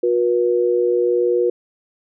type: tone pair together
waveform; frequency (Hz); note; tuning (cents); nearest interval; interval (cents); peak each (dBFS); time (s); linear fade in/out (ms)
sine; 361 / 481.9; F#4 / B4; -43 / -43; perfect fourth; 500; -17; 0.03-1.5; 5
effects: none